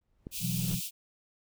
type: noise with exponential growth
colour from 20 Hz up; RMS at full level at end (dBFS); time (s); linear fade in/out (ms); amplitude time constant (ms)
brown; -38; 0.01-0.75; 5; 160
type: click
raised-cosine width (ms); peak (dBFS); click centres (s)
3; -26; 0.269
type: high-pass noise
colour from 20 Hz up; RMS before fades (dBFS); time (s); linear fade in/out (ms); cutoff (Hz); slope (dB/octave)
white; -37; 0.31-0.91; 50; 2400; 96
type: chord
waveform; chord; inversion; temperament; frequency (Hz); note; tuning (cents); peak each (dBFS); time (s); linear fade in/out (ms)
sine; B suspended fourth; none; just; 123.47 / 164.63 / 185.21; B2 / E3 / F#3; 0 / -2 / +2; -34; 0.4-0.81; 50
effects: none